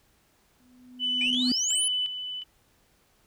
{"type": "tone with exponential growth", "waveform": "sine", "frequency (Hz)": 250, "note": "B3", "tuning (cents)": 21, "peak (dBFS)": -20, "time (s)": [0.6, 1.52], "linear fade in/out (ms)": 2, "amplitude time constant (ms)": 200}
{"type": "tone with tremolo", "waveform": "sine", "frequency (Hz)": 2996, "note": "F#7", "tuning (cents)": 21, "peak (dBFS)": -24, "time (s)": [0.99, 2.44], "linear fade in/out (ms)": 50, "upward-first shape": "square", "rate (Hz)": 1.4, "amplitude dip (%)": 60}
{"type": "exponential sweep", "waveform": "sine", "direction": "up", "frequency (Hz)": [2351, 10870], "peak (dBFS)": -24, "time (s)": [1.21, 1.88], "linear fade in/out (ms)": 2}
{"effects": ["tanh soft clip ceiling -17 dBFS", "pink hiss -65 dBFS RMS until 3.26 s"]}